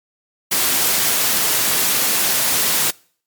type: high-pass noise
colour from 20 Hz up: white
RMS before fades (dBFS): -17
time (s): 0.51-2.91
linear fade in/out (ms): 10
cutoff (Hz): 120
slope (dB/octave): 12
effects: noise-tail reverb RT60 0.5 s tail -25 dB re dry + MP3 96 kbps